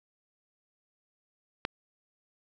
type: click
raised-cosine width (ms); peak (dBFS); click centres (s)
0.3; -13; 1.651
effects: none